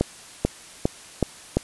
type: accelerating click train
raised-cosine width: 2 ms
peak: -5 dBFS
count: 5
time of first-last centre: 0.01-1.57 s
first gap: 440 ms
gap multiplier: 0.92
effects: white hiss -44 dBFS RMS until 1.63 s + resampled to 24000 Hz